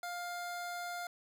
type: tone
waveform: 25% pulse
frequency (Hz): 703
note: F5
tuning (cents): +11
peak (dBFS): -35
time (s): 0.03-1.07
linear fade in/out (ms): 2
effects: none